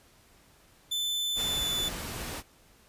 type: tone with pitch glide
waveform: 40% pulse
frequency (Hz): 3520 to 3498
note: A7 to A7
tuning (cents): 0 to -11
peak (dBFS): -27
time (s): 0.91-1.89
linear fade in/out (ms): 10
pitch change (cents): -11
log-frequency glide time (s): 1.45-1.69
type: noise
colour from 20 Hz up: pink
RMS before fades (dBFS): -37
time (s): 1.35-2.43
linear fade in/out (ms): 50
effects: pink hiss -60 dBFS RMS until 2.88 s + resampled to 32000 Hz